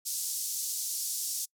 pink band-pass noise, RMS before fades -34 dBFS, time 0.05-1.46 s, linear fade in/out 20 ms, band 5400 to 14000 Hz, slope 24 dB/octave, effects noise-tail reverb RT60 0.1 s tail -26 dB re dry

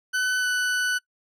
40% pulse tone with pitch glide, 1505 to 1491.2 Hz, F#6 to F#6, +29 to +13 cents, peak -21 dBFS, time 0.13-0.99 s, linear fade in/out 20 ms, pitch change -16 cents, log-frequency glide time 0.38-0.47 s, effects noise-tail reverb RT60 0.1 s tail -23 dB re dry + low-pass 11000 Hz 12 dB/octave

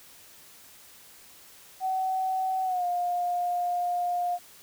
sine tone with pitch glide, 755 to 708.5 Hz, F#5 to F5, +35 to +25 cents, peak -25 dBFS, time 1.8-4.39 s, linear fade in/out 50 ms, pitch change -110 cents, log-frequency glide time 2.64-2.85 s, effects white hiss -52 dBFS RMS until 4.62 s

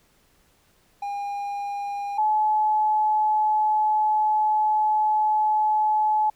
triangle / sine tone pair in turn, 809 / 856.2 Hz, G#5 / A5, -46 / -47 cents, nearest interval minor second, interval 99 cents, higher second, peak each -25 / -18 dBFS, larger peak second, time 1.02-2.18 / 2.18-6.3 s, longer second, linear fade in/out 5 ms, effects pink hiss -62 dBFS RMS until 6.35 s

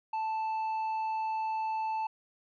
sine tone with tanh clipping, 880 Hz, A5, in tune, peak -31 dBFS, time 0.13-2.07 s, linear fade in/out 5 ms, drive 5 dB, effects none

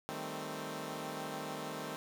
10% pulse chord, A half-diminished seventh, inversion second, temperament equal, 155.56 / 196 / 220 / 261.6 Hz, Eb3 / G3 / A3 / C4, 0 / 0 / 0 / 0 cents, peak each -36 / -39 / -37 / -36 dBFS, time 0.09-1.96 s, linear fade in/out 0 ms, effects none

